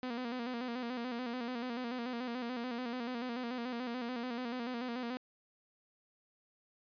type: tone with vibrato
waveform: sawtooth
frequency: 243.8 Hz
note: B3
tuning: 22 cents flat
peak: -33 dBFS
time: 0.03-5.17 s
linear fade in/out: 0 ms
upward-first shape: square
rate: 6.9 Hz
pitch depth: 68 cents each way
effects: resampled to 11025 Hz